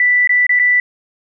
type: tone with dropouts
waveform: sine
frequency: 1975.5 Hz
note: B6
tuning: in tune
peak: -9 dBFS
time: 0-0.8 s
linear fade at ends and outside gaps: 2 ms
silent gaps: 0.274-0.293 / 0.467-0.493 / 0.591-0.596 s
effects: none